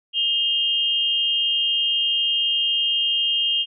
sine tone pair together, 2841 / 3189 Hz, F7 / G7, +29 / +29 cents, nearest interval major second, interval 200 cents, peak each -21 dBFS, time 0.13-3.66 s, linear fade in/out 50 ms, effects none

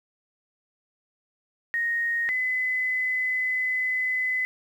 sine tone pair in turn, 1864.7 / 2018 Hz, A#6 / B6, 0 / +37 cents, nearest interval minor second, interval 137 cents, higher second, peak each -23 dBFS, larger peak neither, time 1.74-2.29 / 2.29-4.45 s, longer second, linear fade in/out 0 ms, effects 9-bit

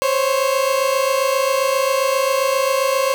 30% pulse tone pair together, 523.3 / 550.8 Hz, C5 / C#5, 0 / -11 cents, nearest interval minor second, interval 89 cents, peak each -16 dBFS, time 0.02-3.14 s, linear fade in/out 0 ms, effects none

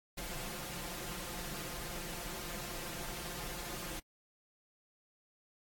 pink noise with comb filter, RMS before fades -42 dBFS, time 0.17-4 s, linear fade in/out 10 ms, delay 5.7 ms, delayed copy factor +1, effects AAC 64 kbps

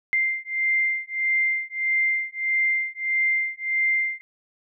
sine beating tone pair, 2093 / 2094.6 Hz, C7 / C7, 0 / +1 cents, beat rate 1.6 Hz, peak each -24 dBFS, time 0.13-4.21 s, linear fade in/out 0 ms, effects none

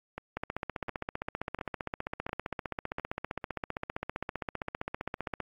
two click trains, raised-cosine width 0.5 ms, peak -22 / -18 dBFS, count 5 / 78, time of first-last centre 0.18-2.997 / 0.37-5.403 s, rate 1.42 / 15.3 Hz, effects AAC 48 kbps

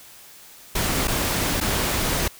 pink noise with dropouts, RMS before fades -23 dBFS, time 0.75-2.28 s, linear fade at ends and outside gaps 5 ms, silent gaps 1.074-1.08 / 1.603-1.61 s, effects white hiss -46 dBFS RMS until 2.39 s

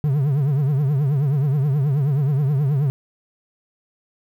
triangle tone with vibrato, 141.1 Hz, C#3, 31 cents sharp, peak -14 dBFS, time 0.04-2.9 s, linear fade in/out 0 ms, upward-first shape triangle, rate 9.4 Hz, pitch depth 170 cents each way, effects 9-bit

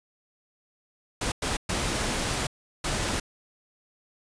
pink noise bursts at uneven times, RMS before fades -28 dBFS, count 4, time 1.21-1.32 / 1.42-1.57 / 1.69-2.47 / 2.84-3.2 s, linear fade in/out 5 ms, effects resampled to 22050 Hz

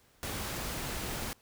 pink noise, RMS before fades -37 dBFS, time 0.23-1.33 s, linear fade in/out 0 ms, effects pink hiss -65 dBFS RMS until 1.41 s

